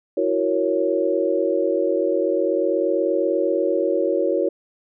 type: chord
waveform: sine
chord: F# dominant seventh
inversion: third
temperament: equal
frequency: 329.6 / 370 / 466.2 / 554.4 Hz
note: E4 / F#4 / A#4 / C#5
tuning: 0 / 0 / 0 / 0 cents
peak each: -24 / -23 / -24 / -22 dBFS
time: 0.17-4.49 s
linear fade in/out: 5 ms
effects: none